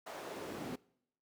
brown noise with high-pass filter sweep, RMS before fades -44 dBFS, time 0.06-0.76 s, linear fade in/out 10 ms, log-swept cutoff 690 to 220 Hz, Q 1.5, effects noise-tail reverb RT60 0.7 s tail -23 dB re dry

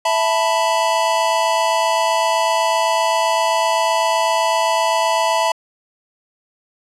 square chord, E suspended fourth, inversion none, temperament equal, 659.3 / 880 / 987.8 Hz, E5 / A5 / B5, 0 / 0 / 0 cents, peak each -20 dBFS, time 0.05-5.52 s, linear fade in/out 5 ms, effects low-pass 9000 Hz 12 dB/octave

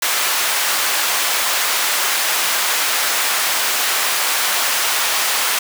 pink high-pass noise, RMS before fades -18 dBFS, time 0.02-5.59 s, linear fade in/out 5 ms, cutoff 1000 Hz, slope 12 dB/octave, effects none

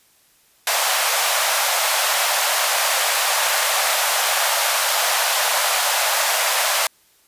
pink high-pass noise, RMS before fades -19 dBFS, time 0.67-6.87 s, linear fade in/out 2 ms, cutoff 580 Hz, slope 48 dB/octave, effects white hiss -57 dBFS RMS until 7.27 s + resampled to 32000 Hz

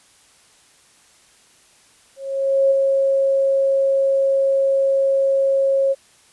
sine tone with ADSR envelope, 544 Hz, C#5, 33 cents flat, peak -11 dBFS, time 2.16-5.95 s, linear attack 550 ms, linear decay 15 ms, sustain -3 dB, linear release 34 ms, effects white hiss -53 dBFS RMS until 6.32 s + resampled to 24000 Hz

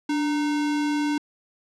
sine tone with sample-and-hold, 293.7 Hz, D4, in tune, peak -21 dBFS, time 0.09-1.18 s, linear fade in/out 5 ms, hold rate 1225 Hz, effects low-pass 6000 Hz 12 dB/octave

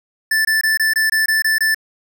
square tone bursts, 1760 Hz, A6, in tune, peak -14 dBFS, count 9, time 0.31-1.746 s, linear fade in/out 5 ms, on 140 ms, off 22 ms, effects none

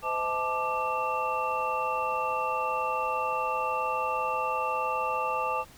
sine tone cluster, 512 / 638 / 873 / 1181 / 2710 Hz, C5 / D#5 / A5 / D6 / E7, -38 / +43 / -14 / +9 / +47 cents, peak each -34 / -38 / -31 / -30 / -37 dBFS, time 0.02-5.65 s, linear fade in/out 50 ms, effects pink hiss -53 dBFS RMS until 5.77 s

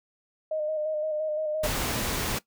sine tone with vibrato, 616 Hz, D#5, 17 cents flat, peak -26 dBFS, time 0.51-1.67 s, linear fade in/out 5 ms, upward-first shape square, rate 5.8 Hz, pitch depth 26 cents each way
pink noise, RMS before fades -29 dBFS, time 1.63-2.39 s, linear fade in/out 10 ms
effects noise-tail reverb RT60 0.1 s tail -18 dB re dry

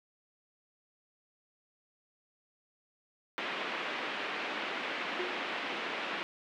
white band-pass noise, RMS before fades -37 dBFS, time 3.38-6.23 s, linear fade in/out 0 ms, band 220 to 2900 Hz, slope 24 dB/octave
triangle tone with exponential decay, 361.6 Hz, F#4, 40 cents flat, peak -30 dBFS, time 5.19-5.52 s, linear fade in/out 5 ms, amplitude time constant 71 ms
effects none

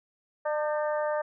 harmonic tone with a mistuned harmonic, 300.9 Hz, D4, 42 cents sharp, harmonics 2 / 3 / 4 / 5 / 6, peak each -27 / -34 / -37 / -40 / -42 dBFS, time 0.45-1.22 s, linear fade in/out 10 ms, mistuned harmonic 5, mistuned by +55 cents, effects none

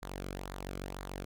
sawtooth tone with flanger, 47 Hz, F#1, 28 cents sharp, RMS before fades -42 dBFS, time 0.02-1.25 s, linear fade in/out 10 ms, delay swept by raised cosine 0.35 to 1.12 ms, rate 2 Hz, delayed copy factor -0.6, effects none

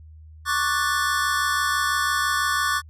square chord, D major seventh, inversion third, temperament equal, 1108.7 / 1174.7 / 1480 / 1760 Hz, C#6 / D6 / F#6 / A6, 0 / 0 / 0 / 0 cents, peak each -27 dBFS, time 0.45-2.82 s, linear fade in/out 50 ms, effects added 78 Hz sine -42 dBFS peak until 2.89 s + resampled to 32000 Hz

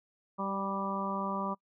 harmonic tone with a mistuned harmonic, 196 Hz, G3, in tune, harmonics 1 / 2 / 3 / 4 / 5 / 6, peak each -36 / -43 / -40 / -43 / -37 / -37 dBFS, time 0.38-1.55 s, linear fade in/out 20 ms, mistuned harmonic 2, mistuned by -16 cents, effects noise-tail reverb RT60 0.1 s tail -25 dB re dry

